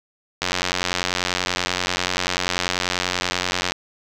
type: click train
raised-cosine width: 0.2 ms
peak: -3 dBFS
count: 299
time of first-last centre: 0.42-3.72 s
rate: 90.3 Hz
effects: none